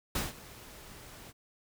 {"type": "noise with ADSR envelope", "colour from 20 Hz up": "pink", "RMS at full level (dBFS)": -31, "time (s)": [0.15, 1.33], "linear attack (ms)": 5, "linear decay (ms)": 170, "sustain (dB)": -19, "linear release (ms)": 37, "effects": []}